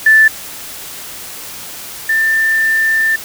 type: tone pair in turn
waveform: sine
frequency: 1759 / 1783.6 Hz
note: A6 / A6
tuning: -1 / +23 cents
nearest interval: unison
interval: 24 cents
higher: second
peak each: -4 / -10 dBFS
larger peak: first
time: 0.06-0.28 / 2.09-3.16 s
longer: second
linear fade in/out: 5 ms
effects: white hiss -29 dBFS RMS until 3.24 s